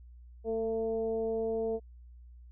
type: tone with frequency modulation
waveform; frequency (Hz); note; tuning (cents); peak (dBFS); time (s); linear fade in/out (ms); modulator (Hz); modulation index
sine; 448.6; A4; +34; -29; 0.44-1.8; 50; 226; 0.66
effects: added 60 Hz sine -49 dBFS peak until 2.51 s